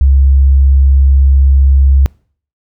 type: tone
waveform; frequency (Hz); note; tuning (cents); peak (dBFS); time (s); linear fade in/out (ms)
sine; 67.9; C#2; -35; -4; 0.01-2.06; 0
effects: noise-tail reverb RT60 0.5 s tail -25 dB re dry